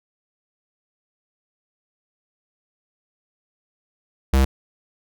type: tone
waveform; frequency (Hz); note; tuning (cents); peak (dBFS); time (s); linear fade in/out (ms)
square; 66.7; C2; +34; -14; 4.33-4.45; 5
effects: none